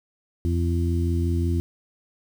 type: harmonic tone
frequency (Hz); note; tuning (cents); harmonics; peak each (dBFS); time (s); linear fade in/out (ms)
85.5; F2; -36; 1 / 2 / 3 / 4; -21 / -31 / -30 / -30; 0.45-1.6; 0
effects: 8-bit